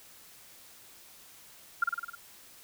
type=tone with echo; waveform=sine; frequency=1396.9 Hz; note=F6; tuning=in tune; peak=-21 dBFS; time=1.82-1.84 s; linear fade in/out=5 ms; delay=52 ms; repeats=6; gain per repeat=-3 dB; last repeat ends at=2.152 s; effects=white hiss -54 dBFS RMS until 2.63 s